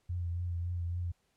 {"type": "tone with vibrato", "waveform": "sine", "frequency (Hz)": 87, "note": "F2", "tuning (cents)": -6, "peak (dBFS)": -32, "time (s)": [0.09, 1.12], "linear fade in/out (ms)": 10, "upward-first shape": "triangle", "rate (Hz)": 3.6, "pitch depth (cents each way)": 38, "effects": ["pink hiss -75 dBFS RMS until 1.36 s", "low-pass 11000 Hz 12 dB/octave"]}